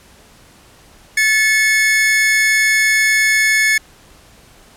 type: tone pair together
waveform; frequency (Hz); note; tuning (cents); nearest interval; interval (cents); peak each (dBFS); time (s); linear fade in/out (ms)
45% pulse; 1739 / 2191; A6 / C#7; -21 / -21; major third; 400; -14; 1.17-3.78; 5
effects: pink hiss -46 dBFS RMS until 4.76 s + low-pass 12000 Hz 12 dB/octave